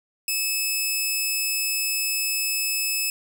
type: tone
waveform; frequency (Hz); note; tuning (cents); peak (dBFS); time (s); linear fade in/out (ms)
10% pulse; 2600; E7; -24; -14; 0.28-3.1; 2
effects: none